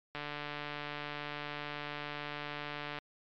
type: click train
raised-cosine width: 0.3 ms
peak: -23 dBFS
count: 418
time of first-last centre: 0.15-2.987 s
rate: 147 Hz
effects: low-pass 4000 Hz 12 dB/octave + MP3 96 kbps